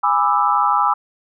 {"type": "chord", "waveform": "sine", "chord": "E dominant seventh", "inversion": "first", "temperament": "just", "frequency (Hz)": [824.1, 988.9, 1186.7, 1318.5], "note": ["G#5", "B5", "D6", "E6"], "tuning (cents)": [-14, 2, 18, 0], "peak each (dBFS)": -19, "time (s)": [0.03, 0.94], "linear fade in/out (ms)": 10, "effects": []}